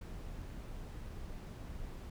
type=noise; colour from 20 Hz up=brown; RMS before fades=-45 dBFS; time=0.01-2.1 s; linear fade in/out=5 ms; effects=none